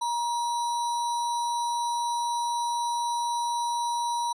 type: tone with sample-and-hold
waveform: sine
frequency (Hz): 948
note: A#5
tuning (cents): +29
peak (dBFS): -25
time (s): 0.01-4.33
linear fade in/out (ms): 10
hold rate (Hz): 4900
effects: resampled to 24000 Hz